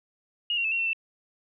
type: tone with pitch steps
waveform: sine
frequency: 2865 / 2751 / 2619 / 2737 / 2700 / 2670 Hz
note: F7 / F7 / E7 / F7 / E7 / E7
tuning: +44 / -27 / -12 / -36 / +41 / +22 cents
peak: -24 dBFS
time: 0.5-0.932 s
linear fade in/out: 2 ms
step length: 72 ms
effects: none